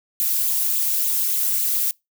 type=noise with flanger; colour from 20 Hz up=violet; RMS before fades=-21 dBFS; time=0.2-1.91 s; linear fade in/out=0 ms; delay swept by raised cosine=0.26 to 3.66 ms; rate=3.5 Hz; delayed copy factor=+0.8; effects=noise-tail reverb RT60 0.2 s tail -25 dB re dry